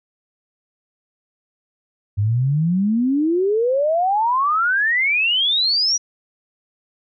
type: exponential sweep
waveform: sine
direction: up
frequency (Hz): 98.1 to 5880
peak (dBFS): -15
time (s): 2.17-5.98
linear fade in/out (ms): 20
effects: none